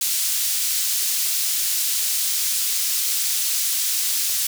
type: high-pass noise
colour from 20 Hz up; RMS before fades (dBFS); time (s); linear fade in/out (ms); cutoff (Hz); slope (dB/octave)
pink; -22; 0.01-4.47; 5; 5000; 12
effects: none